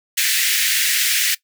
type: high-pass noise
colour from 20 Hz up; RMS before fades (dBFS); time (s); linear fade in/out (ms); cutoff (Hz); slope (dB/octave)
pink; -18; 0.17-1.35; 10; 1700; 48
effects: noise-tail reverb RT60 0.1 s tail -19 dB re dry